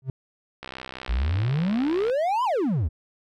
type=tone with exponential growth; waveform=triangle; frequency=131.9 Hz; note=C3; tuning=14 cents sharp; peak=-19 dBFS; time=0.02-0.1 s; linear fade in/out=2 ms; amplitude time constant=17 ms
type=click train; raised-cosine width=0.3 ms; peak=-19 dBFS; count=96; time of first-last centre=0.63-2.098 s; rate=64.7 Hz
type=exponential two-way sweep; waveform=triangle; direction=up then down; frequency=51.3 to 1047 to 67.2 Hz; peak=-19 dBFS; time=1.08-2.89 s; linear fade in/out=20 ms; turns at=2.44 s
effects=none